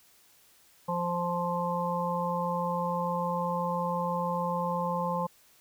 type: harmonic tone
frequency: 174.61 Hz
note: F3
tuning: in tune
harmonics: 1 / 3 / 5 / 6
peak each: -33 / -33 / -33 / -33 dBFS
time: 0.88-5.27 s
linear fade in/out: 10 ms
effects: white hiss -61 dBFS RMS until 5.6 s